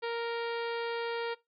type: harmonic tone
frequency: 466.2 Hz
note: A#4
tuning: in tune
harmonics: 1 / 2 / 3 / 4 / 5 / 6 / 7 / 8 / 9 / 10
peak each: -33 / -39 / -43 / -45 / -47 / -49 / -50 / -51 / -52 / -53 dBFS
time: 0.02-1.35 s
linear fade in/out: 20 ms
effects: noise-tail reverb RT60 0.2 s tail -20 dB re dry